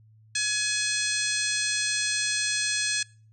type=harmonic tone with a mistuned harmonic; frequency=844 Hz; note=G#5; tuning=28 cents sharp; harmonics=2 / 3 / 4 / 5 / 6 / 7 / 8 / 9 / 10; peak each=-31 / -32 / -34 / -31 / -36 / -33 / -35 / -38 / -33 dBFS; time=0.35-3.03 s; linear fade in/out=5 ms; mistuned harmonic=8; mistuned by=-38 cents; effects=noise-tail reverb RT60 0.4 s tail -24 dB re dry + added 109 Hz sine -53 dBFS peak until 3.32 s